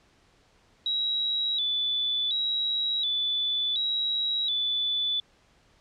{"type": "tone with vibrato", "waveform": "sine", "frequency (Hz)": 3666, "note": "A#7", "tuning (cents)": -30, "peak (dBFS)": -24, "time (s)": [0.86, 5.2], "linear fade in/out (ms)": 2, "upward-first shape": "square", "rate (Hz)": 0.69, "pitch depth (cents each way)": 90, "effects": ["pink hiss -62 dBFS RMS until 5.8 s", "low-pass 6000 Hz 12 dB/octave"]}